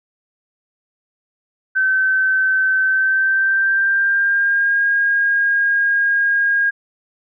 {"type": "tone with pitch glide", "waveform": "sine", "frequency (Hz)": [1536, 1626.4], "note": ["G6", "G#6"], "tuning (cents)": [-36, -37], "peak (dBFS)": -13, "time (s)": [1.75, 6.71], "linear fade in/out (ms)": 20, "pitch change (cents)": 99, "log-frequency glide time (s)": [2.83, 4.84], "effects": []}